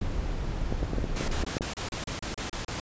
brown noise, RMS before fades -30 dBFS, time 0.01-1.45 s, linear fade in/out 5 ms
clicks, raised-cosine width 2 ms, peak -16 dBFS, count 9, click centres 0.725 / 0.83 / 0.934 / 0.984 / 1.042 / 1.21 / 1.437 / 1.568 / 1.609 s
pink noise bursts, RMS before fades -34 dBFS, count 11, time 1.16-2.8 s, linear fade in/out 2 ms, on 120 ms, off 32 ms
effects resampled to 16000 Hz

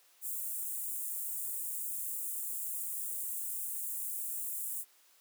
white high-pass noise, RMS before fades -38 dBFS, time 0.21-4.85 s, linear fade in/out 50 ms, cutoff 7700 Hz, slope 48 dB/octave, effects white hiss -65 dBFS RMS until 5.2 s + high-pass 400 Hz 12 dB/octave

